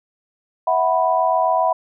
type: chord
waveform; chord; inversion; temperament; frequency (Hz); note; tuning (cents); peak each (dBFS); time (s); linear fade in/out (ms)
sine; E suspended second; none; equal with one note detuned; 652.4 / 740 / 987.8; E5 / F#5 / B5; -18 / 0 / 0; -19; 0.67-1.73; 5
effects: none